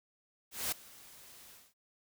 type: noise with ADSR envelope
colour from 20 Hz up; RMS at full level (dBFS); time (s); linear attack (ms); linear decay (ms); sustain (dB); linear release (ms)
white; -33; 0.51-1.74; 210; 6; -22; 220
effects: none